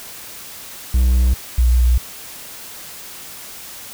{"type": "tone pair in turn", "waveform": ["triangle", "sine"], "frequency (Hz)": [62.1, 60.68], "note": ["B1", "B1"], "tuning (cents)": [10, -30], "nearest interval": "unison", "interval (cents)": 40, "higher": "first", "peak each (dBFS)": [-9, -10], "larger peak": "first", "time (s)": [[0.94, 1.34], [1.58, 1.98]], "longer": "neither", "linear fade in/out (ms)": 5, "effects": ["white hiss -35 dBFS RMS until 3.93 s"]}